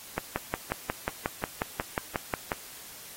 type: click train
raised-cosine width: 0.5 ms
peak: -13 dBFS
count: 14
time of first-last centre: 0.18-2.518 s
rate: 5.56 Hz
effects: white hiss -46 dBFS RMS until 3.16 s + AAC 48 kbps